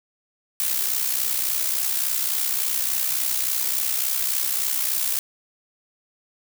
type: noise with amplitude modulation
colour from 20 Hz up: blue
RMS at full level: -21 dBFS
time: 0.6-5.19 s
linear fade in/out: 0 ms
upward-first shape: sine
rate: 63.5 Hz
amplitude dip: 60%
effects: none